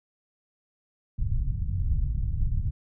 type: low-pass noise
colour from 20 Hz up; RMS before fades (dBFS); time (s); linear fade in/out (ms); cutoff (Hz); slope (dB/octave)
pink; -26; 1.18-2.71; 10; 120; 24
effects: none